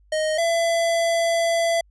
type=tone pair in turn; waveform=square; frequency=622 / 671.1 Hz; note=D#5 / E5; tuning=-1 / +31 cents; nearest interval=minor second; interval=132 cents; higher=second; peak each=-21 / -19 dBFS; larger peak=second; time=0.12-0.38 / 0.38-1.81 s; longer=second; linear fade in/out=5 ms; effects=added 50 Hz sine -53 dBFS peak until 1.9 s + resampled to 24000 Hz